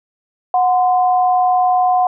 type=tone pair together; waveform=sine; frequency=732 / 1031.3 Hz; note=F#5 / C6; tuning=-19 / -25 cents; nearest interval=tritone; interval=594 cents; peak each=-11 / -21 dBFS; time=0.54-2.07 s; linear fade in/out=2 ms; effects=none